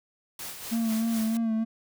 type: noise with tremolo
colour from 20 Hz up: white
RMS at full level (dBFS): -37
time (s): 0.39-1.37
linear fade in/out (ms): 2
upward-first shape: sine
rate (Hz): 4.1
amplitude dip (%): 50
type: tone with vibrato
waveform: triangle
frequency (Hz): 225.2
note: A3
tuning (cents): +40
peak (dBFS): -22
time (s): 0.71-1.65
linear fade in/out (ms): 20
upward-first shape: sine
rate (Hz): 3.3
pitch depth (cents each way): 37
effects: none